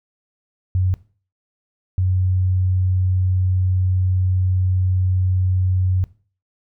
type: tone pair in turn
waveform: sine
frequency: 92.5 / 92.5 Hz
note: F#2 / F#2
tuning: 0 / 0 cents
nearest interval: unison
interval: 0 cents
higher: neither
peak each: -15 dBFS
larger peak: neither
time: 0.75-0.94 / 1.98-6.04 s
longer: second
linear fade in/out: 0 ms
effects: noise-tail reverb RT60 0.4 s tail -18 dB re dry